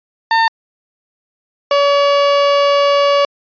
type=tone pair in turn; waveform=30% pulse; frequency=905 / 568 Hz; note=A5 / C#5; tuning=+48 / +42 cents; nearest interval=minor sixth; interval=806 cents; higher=first; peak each=-7 dBFS; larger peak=neither; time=0.31-0.48 / 1.71-3.25 s; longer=second; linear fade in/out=2 ms; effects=resampled to 11025 Hz